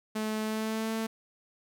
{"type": "tone with pitch glide", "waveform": "sawtooth", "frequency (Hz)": [216.6, 222.8], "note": ["A3", "A3"], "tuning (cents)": [-27, 22], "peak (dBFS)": -26, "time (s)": [0.15, 1.07], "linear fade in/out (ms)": 10, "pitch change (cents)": 49, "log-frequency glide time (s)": [0.43, 0.93], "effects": []}